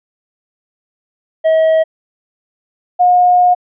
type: tone pair in turn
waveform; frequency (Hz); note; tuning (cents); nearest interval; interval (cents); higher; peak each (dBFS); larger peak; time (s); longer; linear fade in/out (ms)
triangle / sine; 640 / 718.4; D#5 / F5; +49 / +49; major second; 200; second; -6 / -6; neither; 1.44-1.84 / 2.99-3.55; second; 20
effects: resampled to 8000 Hz